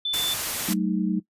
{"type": "tone", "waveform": "sine", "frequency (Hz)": 3520, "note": "A7", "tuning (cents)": 0, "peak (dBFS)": -23, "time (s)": [0.05, 0.34], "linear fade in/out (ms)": 5}
{"type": "noise", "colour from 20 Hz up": "white", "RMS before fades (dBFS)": -28, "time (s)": [0.13, 0.74], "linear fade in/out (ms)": 10}
{"type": "chord", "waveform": "sine", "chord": "D# diminished", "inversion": "first", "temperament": "equal with one note detuned", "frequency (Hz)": [189.76, 220, 311.1], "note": ["F#3", "A3", "D#4"], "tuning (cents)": [44, 0, 0], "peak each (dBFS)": [-24, -27, -28], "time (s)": [0.68, 1.2], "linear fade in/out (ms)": 10}
{"effects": ["noise-tail reverb RT60 0.1 s tail -18 dB re dry", "resampled to 32000 Hz"]}